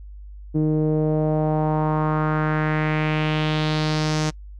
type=tone with low-pass filter sweep; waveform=sawtooth; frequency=154.3 Hz; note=D#3; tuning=14 cents flat; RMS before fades=-21 dBFS; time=0.54-4.31 s; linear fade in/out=20 ms; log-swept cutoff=350 to 6300 Hz; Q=2.5; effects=noise-tail reverb RT60 0.1 s tail -25 dB re dry + added 50 Hz sine -36 dBFS peak until 4.59 s